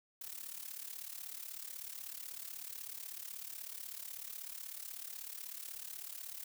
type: noise with amplitude modulation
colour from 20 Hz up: blue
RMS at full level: -43 dBFS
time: 0.21-6.44 s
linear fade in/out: 5 ms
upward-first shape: sine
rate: 36.2 Hz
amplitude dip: 80%
effects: none